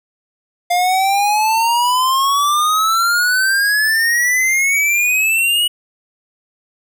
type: exponential sweep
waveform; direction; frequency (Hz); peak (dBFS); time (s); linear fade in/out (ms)
square; up; 700 to 2935; -13; 0.7-5.68; 10
effects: none